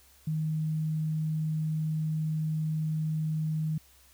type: tone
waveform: sine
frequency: 156.3 Hz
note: D#3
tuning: 8 cents sharp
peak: -27 dBFS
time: 0.27-3.78 s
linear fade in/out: 5 ms
effects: added 66 Hz sine -62 dBFS peak until 4.13 s + white hiss -60 dBFS RMS until 4.13 s